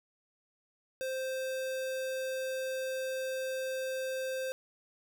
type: tone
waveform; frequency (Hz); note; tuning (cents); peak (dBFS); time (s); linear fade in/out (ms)
square; 523; C5; -1; -34; 1.01-4.52; 0
effects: none